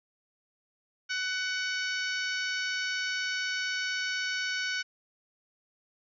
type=harmonic tone with a mistuned harmonic; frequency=748 Hz; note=F#5; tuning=19 cents sharp; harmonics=2 / 3 / 4 / 5 / 6 / 7 / 8 / 9; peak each=-32 / -37 / -38 / -43 / -40 / -41 / -44 / -55 dBFS; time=1.09-4.83 s; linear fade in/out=20 ms; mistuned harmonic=7; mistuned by=+65 cents; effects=none